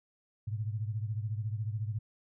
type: beating tone pair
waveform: sine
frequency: 105.3 / 119.3 Hz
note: G#2 / A#2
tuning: +24 / +41 cents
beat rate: 14 Hz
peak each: -33 / -38 dBFS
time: 0.47-1.99 s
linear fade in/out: 10 ms
effects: none